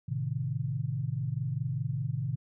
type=chord; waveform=sine; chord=A diminished; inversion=none; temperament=equal; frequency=110 / 130.81 / 155.56 Hz; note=A2 / C3 / Eb3; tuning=0 / 0 / 0 cents; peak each=-35 / -32 / -35 dBFS; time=0.08-2.36 s; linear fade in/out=10 ms; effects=none